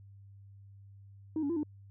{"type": "tone with pitch steps", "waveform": "sine", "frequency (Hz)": [314.2, 283.3, 338.9, 299.9], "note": ["D#4", "C#4", "E4", "D4"], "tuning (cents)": [17, 38, 48, 36], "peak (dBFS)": -28, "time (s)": [1.36, 1.632], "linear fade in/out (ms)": 2, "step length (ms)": 68, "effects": ["tanh soft clip ceiling -27 dBFS", "added 99 Hz sine -51 dBFS peak until 1.9 s"]}